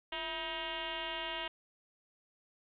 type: tone with frequency modulation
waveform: sine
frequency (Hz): 1891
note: A#6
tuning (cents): +24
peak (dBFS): -36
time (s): 0.12-1.48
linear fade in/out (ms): 5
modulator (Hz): 309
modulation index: 4.6
effects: 13-bit